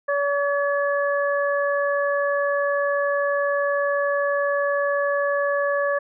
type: harmonic tone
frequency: 569 Hz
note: C#5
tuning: 45 cents sharp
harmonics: 1 / 2 / 3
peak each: -21 / -27 / -26 dBFS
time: 0.08-5.99 s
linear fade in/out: 10 ms
effects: none